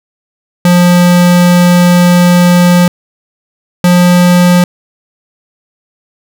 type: tone pair in turn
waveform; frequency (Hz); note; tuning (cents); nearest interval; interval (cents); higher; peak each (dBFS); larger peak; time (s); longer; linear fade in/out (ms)
square; 176.7 / 177.42; F3 / F3; +21 / +28; unison; 7; second; -4; neither; 0.65-2.88 / 3.84-4.64; first; 2
effects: none